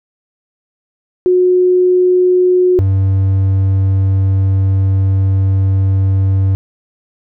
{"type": "tone pair in turn", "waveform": ["sine", "triangle"], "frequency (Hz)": [363.7, 96.33], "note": ["F#4", "G2"], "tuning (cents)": [-30, -30], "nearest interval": "octave + major seventh", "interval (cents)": 2300, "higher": "first", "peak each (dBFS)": -7, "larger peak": "neither", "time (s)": [[1.26, 2.79], [2.79, 6.55]], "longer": "second", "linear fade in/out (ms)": 0, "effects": []}